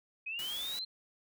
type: linear sweep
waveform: sine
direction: up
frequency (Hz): 2489 to 4186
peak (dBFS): -36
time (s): 0.26-0.85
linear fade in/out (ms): 10
type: noise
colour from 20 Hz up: white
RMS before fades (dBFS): -45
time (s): 0.39-0.79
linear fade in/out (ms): 0
effects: none